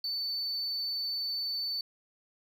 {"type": "tone", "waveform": "sine", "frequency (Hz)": 4512, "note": "C#8", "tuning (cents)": 30, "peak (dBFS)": -29, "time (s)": [0.04, 1.81], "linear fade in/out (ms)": 2, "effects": ["tanh soft clip ceiling -29 dBFS"]}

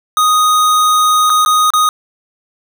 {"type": "tone with dropouts", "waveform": "square", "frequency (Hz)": 1244.5, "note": "D#6", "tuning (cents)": 0, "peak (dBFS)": -9, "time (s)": [0.17, 1.89], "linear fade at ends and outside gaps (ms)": 1, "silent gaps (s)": [[1.297, 1.301], [1.45, 1.46], [1.704, 1.736]], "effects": []}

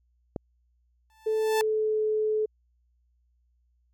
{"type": "click", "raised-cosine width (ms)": 2, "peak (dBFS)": -18, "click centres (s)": 0.362}
{"type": "tone with exponential growth", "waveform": "sawtooth", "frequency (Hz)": 880, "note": "A5", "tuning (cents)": 0, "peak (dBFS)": -20, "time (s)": [1.1, 1.61], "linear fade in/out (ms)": 0, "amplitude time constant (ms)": 110}
{"type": "tone with pitch glide", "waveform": "sine", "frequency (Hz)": [436.5, 430.7], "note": ["A4", "A4"], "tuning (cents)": [-14, -37], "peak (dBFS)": -23, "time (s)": [1.26, 2.46], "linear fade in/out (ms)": 10, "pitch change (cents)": -23, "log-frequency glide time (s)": [1.43, 2.02]}
{"effects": ["added 60 Hz sine -65 dBFS peak until 3.93 s"]}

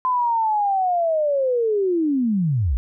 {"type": "linear sweep", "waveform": "sine", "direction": "down", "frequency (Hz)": [1026, 51], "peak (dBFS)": -17, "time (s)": [0.05, 2.77], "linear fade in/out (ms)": 0, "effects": []}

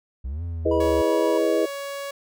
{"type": "linear two-way sweep", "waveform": "triangle", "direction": "up then down", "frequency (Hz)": [59.4, 86.3, 71.8], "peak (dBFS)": -25, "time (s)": [0.24, 1.02], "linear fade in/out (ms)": 10, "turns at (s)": 0.43}
{"type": "chord", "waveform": "sine", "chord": "E major seventh", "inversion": "none", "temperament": "equal", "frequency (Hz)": [329.6, 415.3, 493.9, 622.3], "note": ["E4", "G#4", "B4", "D#5"], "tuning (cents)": [0, 0, 0, 0], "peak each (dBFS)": -24, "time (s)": [0.65, 1.66], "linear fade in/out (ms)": 10}
{"type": "tone with tremolo", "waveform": "triangle", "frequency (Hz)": 975, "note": "B5", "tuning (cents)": -23, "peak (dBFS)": -26, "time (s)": [0.71, 1.38], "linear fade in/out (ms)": 5, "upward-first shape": "triangle", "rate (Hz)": 7.7, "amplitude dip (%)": 25}
{"type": "tone", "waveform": "sawtooth", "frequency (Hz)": 560, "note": "C#5", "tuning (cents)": 18, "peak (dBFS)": -26, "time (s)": [0.8, 2.11], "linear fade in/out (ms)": 5}
{"effects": []}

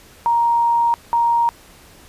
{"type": "tone pair in turn", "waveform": "sine", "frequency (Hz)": [937, 937], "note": ["A#5", "A#5"], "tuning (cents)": [9, 9], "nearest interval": "unison", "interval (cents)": 0, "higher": "neither", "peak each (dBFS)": -13, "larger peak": "neither", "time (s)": [[0.26, 0.94], [1.13, 1.49]], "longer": "first", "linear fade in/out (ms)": 0, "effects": ["pink hiss -46 dBFS RMS until 2.08 s", "resampled to 32000 Hz"]}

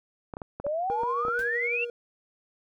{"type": "clicks", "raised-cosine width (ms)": 1, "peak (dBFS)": -22, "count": 9, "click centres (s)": [0.338, 0.369, 0.418, 0.6, 0.666, 0.9, 1.034, 1.251, 1.283]}
{"type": "exponential sweep", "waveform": "sine", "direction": "up", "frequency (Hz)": [554.4, 2794], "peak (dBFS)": -26, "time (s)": [0.64, 1.85], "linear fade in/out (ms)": 10}
{"type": "tone with tremolo", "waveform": "triangle", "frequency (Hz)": 476.4, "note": "A#4", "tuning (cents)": 38, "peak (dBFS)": -27, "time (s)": [0.9, 1.9], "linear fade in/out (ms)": 2, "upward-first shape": "triangle", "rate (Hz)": 11, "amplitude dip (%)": 50}
{"type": "noise with exponential decay", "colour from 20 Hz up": "pink", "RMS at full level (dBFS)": -41, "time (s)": [1.39, 1.52], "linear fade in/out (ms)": 0, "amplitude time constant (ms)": 28}
{"effects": []}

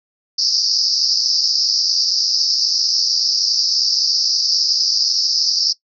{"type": "band-pass noise", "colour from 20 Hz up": "white", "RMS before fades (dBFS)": -17, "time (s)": [0.38, 5.73], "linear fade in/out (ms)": 10, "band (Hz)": [4700, 5400], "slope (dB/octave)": 96, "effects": ["noise-tail reverb RT60 0.1 s tail -19 dB re dry"]}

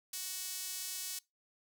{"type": "tone with high-pass filter", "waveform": "sawtooth", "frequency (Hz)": 372.3, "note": "F#4", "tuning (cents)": 11, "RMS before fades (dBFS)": -41, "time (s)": [0.13, 1.19], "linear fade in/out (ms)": 5, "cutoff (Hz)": 5800, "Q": 0.78, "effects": ["noise-tail reverb RT60 0.2 s tail -23 dB re dry"]}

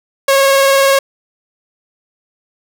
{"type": "tone with vibrato", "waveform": "sawtooth", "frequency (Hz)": 547, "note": "C#5", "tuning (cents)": -23, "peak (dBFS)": -4, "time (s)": [0.28, 0.99], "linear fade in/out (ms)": 5, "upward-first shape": "square", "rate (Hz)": 20, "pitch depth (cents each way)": 18, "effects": []}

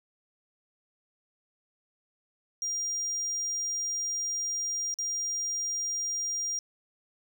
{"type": "tone with dropouts", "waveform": "triangle", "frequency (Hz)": 5700, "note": "F8", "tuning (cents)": 34, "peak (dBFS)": -28, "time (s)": [2.62, 6.59], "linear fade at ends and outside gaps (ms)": 1, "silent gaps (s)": [4.941, 4.987], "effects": []}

